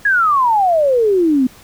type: exponential sweep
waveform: sine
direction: down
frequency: 1700 to 246.9 Hz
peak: -10 dBFS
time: 0.05-1.47 s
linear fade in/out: 5 ms
effects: pink hiss -43 dBFS RMS until 1.63 s